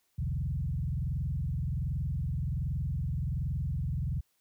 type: tone with frequency modulation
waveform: sine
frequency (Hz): 104.7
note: G#2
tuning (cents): +15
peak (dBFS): -29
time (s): 0.18-4.21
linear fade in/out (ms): 10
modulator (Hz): 21.3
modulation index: 2.4
effects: white hiss -74 dBFS RMS until 4.4 s